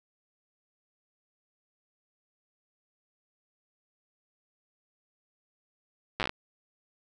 slowing click train, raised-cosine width 0.3 ms, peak -13 dBFS, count 8, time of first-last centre 6.2-6.294 s, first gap 8 ms, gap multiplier 1.17, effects none

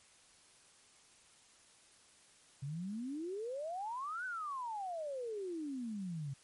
sine exponential two-way sweep, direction up then down, 132.4 to 1535 to 132.4 Hz, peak -38 dBFS, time 2.62-6.34 s, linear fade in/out 10 ms, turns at 4.25 s, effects white hiss -64 dBFS RMS until 6.43 s + MP3 48 kbps

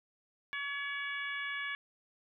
harmonic tone with a mistuned harmonic, 566 Hz, C#5, 36 cents sharp, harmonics 2 / 3 / 4 / 5 / 6, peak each -45 / -38 / -40 / -48 / -47 dBFS, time 0.53-1.75 s, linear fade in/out 0 ms, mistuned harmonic 5, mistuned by +17 cents, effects none

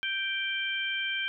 harmonic tone, 784 Hz, G5, in tune, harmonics 2 / 3 / 4, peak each -33 / -33 / -33 dBFS, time 0.03-1.28 s, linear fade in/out 0 ms, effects none

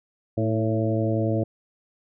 harmonic tone with a mistuned harmonic, 111.2 Hz, A2, 19 cents sharp, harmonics 1 / 2 / 3 / 4 / 5 / 6, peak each -24 / -29 / -27 / -32 / -29 / -32 dBFS, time 0.37-1.44 s, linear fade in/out 10 ms, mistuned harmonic 3, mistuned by -34 cents, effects none

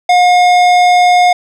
sine tone with tanh clipping, 717 Hz, F5, 45 cents sharp, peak -7 dBFS, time 0.09-1.33 s, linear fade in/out 5 ms, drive 16 dB, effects none

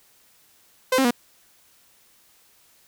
sawtooth tone with pitch steps, 514 / 266.2 / 240.7 Hz, C5 / C4 / B3, -31 / +30 / -44 cents, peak -13 dBFS, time 0.92-1.109 s, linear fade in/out 5 ms, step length 63 ms, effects white hiss -58 dBFS RMS until 2.87 s

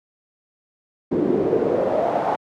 brown noise with band-pass filter sweep, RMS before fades -20 dBFS, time 1.11-2.36 s, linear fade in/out 10 ms, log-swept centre 300 to 830 Hz, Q 4.3, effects high-pass 150 Hz 12 dB/octave

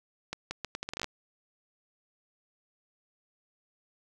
accelerating click train, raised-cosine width 0.2 ms, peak -17 dBFS, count 12, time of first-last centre 0.33-1.043 s, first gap 180 ms, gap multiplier 0.76, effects none

